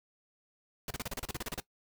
pink noise bursts, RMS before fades -37 dBFS, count 13, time 0.88-1.601 s, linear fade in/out 2 ms, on 25 ms, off 33 ms, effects noise-tail reverb RT60 0.1 s tail -19 dB re dry

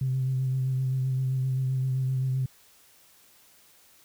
sine tone with vibrato, 130.81 Hz, C3, in tune, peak -23 dBFS, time 0.01-2.46 s, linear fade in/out 5 ms, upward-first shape sine, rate 7.7 Hz, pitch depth 24 cents each way, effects tanh soft clip ceiling -19 dBFS + white hiss -58 dBFS RMS until 4.04 s

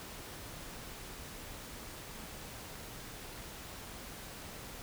silence, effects pink hiss -47 dBFS RMS until 4.82 s

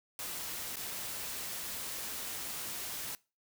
white noise with dropouts, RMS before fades -40 dBFS, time 0.19-3.15 s, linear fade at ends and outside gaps 1 ms, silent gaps 0.758-0.768 s, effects noise-tail reverb RT60 0.3 s tail -22 dB re dry

